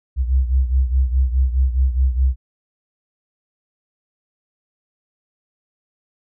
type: beating tone pair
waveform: sine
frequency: 63.7 / 68.5 Hz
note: C2 / C#2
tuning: -46 / -20 cents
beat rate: 4.8 Hz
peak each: -15 / -20 dBFS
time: 0.16-2.36 s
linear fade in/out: 50 ms
effects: none